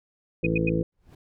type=harmonic tone; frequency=55.1 Hz; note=A1; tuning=3 cents sharp; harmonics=1 / 2 / 3 / 4 / 5 / 6 / 8 / 9; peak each=-34 / -33 / -26 / -34 / -34 / -28 / -32 / -30 dBFS; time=0.43-0.83 s; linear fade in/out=5 ms
type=tone bursts; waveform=sine; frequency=2489 Hz; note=D#7; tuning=in tune; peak=-24 dBFS; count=3; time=0.44-0.694 s; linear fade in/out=5 ms; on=24 ms; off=91 ms
type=noise with exponential growth; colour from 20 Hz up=brown; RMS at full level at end=-42 dBFS; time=0.92-1.15 s; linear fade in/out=5 ms; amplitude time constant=50 ms
effects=none